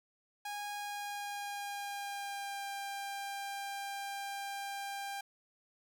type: tone with pitch glide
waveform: sawtooth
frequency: 822 to 796.3 Hz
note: G#5 to G5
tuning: -18 to +27 cents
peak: -35 dBFS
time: 0.45-5.21 s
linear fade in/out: 5 ms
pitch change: -55 cents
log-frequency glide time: 0.75-2.69 s
effects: none